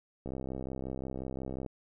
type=click train; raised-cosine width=2 ms; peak=-25 dBFS; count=93; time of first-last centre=0.26-1.662 s; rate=65.6 Hz; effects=none